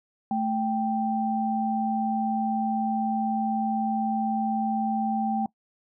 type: tone pair together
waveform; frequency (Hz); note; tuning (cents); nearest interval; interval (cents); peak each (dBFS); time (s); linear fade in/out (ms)
sine; 220 / 784; A3 / G5; 0 / 0; octave + minor seventh; 2200; -26; 0.31-5.46; 2
effects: noise-tail reverb RT60 0.1 s tail -21 dB re dry